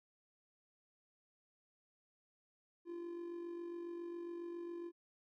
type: tone with amplitude modulation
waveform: triangle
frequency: 343.7 Hz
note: F4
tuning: 28 cents flat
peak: -39 dBFS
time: 2.85-4.92 s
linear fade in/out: 50 ms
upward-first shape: sine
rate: 47.3 Hz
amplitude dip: 45%
effects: none